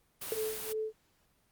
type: noise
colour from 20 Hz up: white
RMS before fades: -40 dBFS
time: 0.21-0.73 s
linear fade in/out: 10 ms
type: tone with exponential decay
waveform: sine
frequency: 443 Hz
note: A4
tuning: 12 cents sharp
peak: -26 dBFS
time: 0.32-0.41 s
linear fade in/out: 1 ms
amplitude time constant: 19 ms
type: tone with tremolo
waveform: sine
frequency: 436.1 Hz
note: A4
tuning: 15 cents flat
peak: -31 dBFS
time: 0.33-0.93 s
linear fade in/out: 50 ms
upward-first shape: sine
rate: 2.7 Hz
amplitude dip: 90%
effects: pink hiss -71 dBFS RMS until 1.51 s + Opus 32 kbps